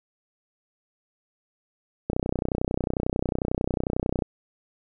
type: click train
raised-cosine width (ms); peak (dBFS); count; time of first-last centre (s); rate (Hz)
2; -11; 67; 2.1-4.222; 31.1
effects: none